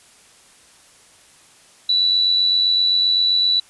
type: tone with amplitude modulation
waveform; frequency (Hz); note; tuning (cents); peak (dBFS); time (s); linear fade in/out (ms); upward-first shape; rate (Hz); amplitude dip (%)
sine; 3951; B7; 0; -12; 1.89-3.6; 5; sine; 87.7; 40
effects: white hiss -50 dBFS RMS until 3.69 s + resampled to 24000 Hz